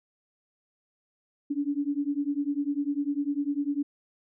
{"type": "beating tone pair", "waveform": "sine", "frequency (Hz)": [281.8, 291.8], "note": ["C#4", "D4"], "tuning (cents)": [29, -11], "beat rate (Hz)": 10, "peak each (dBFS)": -29, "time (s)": [1.5, 3.83], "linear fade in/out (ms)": 10, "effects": []}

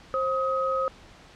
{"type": "tone pair together", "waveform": "sine", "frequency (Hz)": [530.6, 1264], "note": ["C5", "D#6"], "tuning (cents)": [24, 27], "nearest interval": "octave + minor third", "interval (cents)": 1503, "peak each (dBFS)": -26, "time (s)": [0.14, 0.88], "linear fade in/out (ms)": 0, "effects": ["pink hiss -50 dBFS RMS until 1.35 s", "low-pass 5000 Hz 12 dB/octave"]}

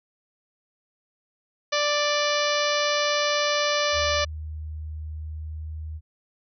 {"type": "harmonic tone", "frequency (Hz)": 588, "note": "D5", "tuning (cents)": 2, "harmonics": [1, 2, 3, 4, 5, 6, 7, 8, 9, 10], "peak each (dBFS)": [-25, -28, -30, -31, -32, -33, -33, -34, -35, -35], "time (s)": [1.72, 4.25], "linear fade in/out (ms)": 10}
{"type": "tone with pitch glide", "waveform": "sine", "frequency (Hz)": [77.4, 78.07], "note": ["D#2", "D#2"], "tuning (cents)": [-9, 6], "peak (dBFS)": -31, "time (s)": [3.92, 6.01], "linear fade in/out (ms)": 50, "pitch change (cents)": 15, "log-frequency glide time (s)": [5.04, 5.7]}
{"effects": []}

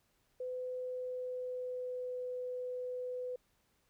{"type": "tone with pitch glide", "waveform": "sine", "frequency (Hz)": [505, 500.4], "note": ["B4", "B4"], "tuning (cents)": [39, 23], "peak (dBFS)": -37, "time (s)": [0.4, 3.36], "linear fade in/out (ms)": 5, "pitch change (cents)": -16, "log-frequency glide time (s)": [0.81, 2.21], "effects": ["pink hiss -75 dBFS RMS until 3.89 s"]}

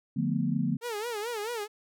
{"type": "chord", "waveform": "sine", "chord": "B half-diminished seventh", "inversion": "first", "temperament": "just", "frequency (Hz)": [148.16, 177.8, 222.2, 246.9], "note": ["D3", "F3", "A3", "B3"], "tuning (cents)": [16, 31, 17, 0], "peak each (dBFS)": -31, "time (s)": [0.16, 0.77], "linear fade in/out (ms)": 10}
{"type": "tone with vibrato", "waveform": "sawtooth", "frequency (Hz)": 446.4, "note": "A4", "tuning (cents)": 25, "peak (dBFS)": -28, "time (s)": [0.81, 1.68], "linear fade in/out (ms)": 50, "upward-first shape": "sine", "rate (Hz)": 4.6, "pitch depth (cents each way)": 150}
{"effects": []}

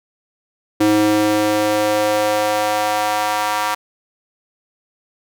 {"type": "tone with high-pass filter sweep", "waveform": "square", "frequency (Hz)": 105.6, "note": "G#2", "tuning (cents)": 29, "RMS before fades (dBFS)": -17, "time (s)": [0.8, 3.75], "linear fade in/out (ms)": 10, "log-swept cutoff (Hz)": [310, 970], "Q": 2.4, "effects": []}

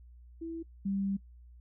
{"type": "tone pair in turn", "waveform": "sine", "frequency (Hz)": [329.6, 196.47], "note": ["E4", "G3"], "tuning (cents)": [0, 4], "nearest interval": "major sixth", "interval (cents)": 896, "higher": "first", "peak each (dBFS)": [-36, -29], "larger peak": "second", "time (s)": [[0.41, 0.63], [0.85, 1.17]], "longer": "second", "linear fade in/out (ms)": 10, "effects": ["noise-tail reverb RT60 0.1 s tail -21 dB re dry", "added 60 Hz sine -51 dBFS peak until 1.6 s"]}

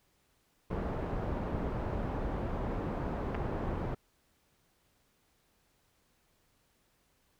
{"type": "low-pass noise", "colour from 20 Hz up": "pink", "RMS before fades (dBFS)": -35, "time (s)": [0.7, 3.95], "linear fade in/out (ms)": 10, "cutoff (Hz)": 900, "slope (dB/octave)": 12}
{"type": "clicks", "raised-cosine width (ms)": 0.5, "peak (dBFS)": -22, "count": 2, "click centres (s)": [3.346, 3.351]}
{"effects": ["pink hiss -72 dBFS RMS until 7.39 s"]}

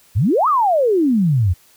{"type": "exponential two-way sweep", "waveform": "sine", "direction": "up then down", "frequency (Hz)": [82.41, 1295, 82.41], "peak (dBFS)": -12, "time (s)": [0.15, 1.54], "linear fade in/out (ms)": 20, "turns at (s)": 0.48, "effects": ["white hiss -52 dBFS RMS until 1.76 s"]}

